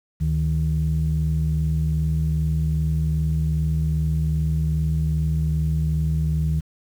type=tone pair together; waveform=sine; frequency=73.42 / 155.94 Hz; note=D2 / D#3; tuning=0 / +4 cents; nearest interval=octave + minor second; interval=1304 cents; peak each=-21 / -20 dBFS; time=0.2-6.61 s; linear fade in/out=20 ms; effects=tanh soft clip ceiling -13 dBFS + 8-bit